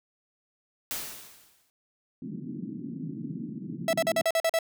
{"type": "noise with exponential decay", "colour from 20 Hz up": "white", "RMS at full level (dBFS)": -31, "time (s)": [0.91, 1.7], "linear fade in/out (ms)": 0, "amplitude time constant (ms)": 170}
{"type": "band-pass noise", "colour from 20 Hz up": "white", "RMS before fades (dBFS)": -37, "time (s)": [2.22, 4.22], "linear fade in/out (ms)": 5, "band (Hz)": [140, 300], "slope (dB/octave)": 48}
{"type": "tone bursts", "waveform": "45% pulse", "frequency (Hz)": 657, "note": "E5", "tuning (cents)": -6, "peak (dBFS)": -22, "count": 8, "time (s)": [3.88, 4.589], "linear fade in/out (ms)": 2, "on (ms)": 51, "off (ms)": 43}
{"effects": []}